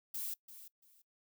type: noise with echo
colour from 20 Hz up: violet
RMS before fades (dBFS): -40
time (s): 0.14-0.34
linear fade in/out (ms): 5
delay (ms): 340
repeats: 2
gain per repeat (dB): -13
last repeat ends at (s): 1.02
effects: noise-tail reverb RT60 0.1 s tail -21 dB re dry